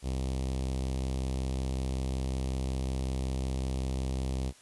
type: tone with notch filter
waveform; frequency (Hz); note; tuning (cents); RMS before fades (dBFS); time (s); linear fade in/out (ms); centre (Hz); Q
sawtooth; 65.4; C2; 0; -32; 0.02-4.53; 50; 1500; 0.63
effects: white hiss -57 dBFS RMS until 4.61 s + resampled to 24000 Hz